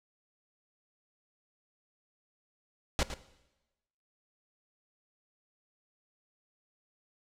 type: noise with echo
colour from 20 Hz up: pink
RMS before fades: -27 dBFS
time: 2.99-3.03 s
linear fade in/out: 0 ms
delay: 110 ms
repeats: 1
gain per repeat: -11 dB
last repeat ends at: 3.14 s
effects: noise-tail reverb RT60 1.0 s tail -17 dB re dry + low-pass 7000 Hz 12 dB/octave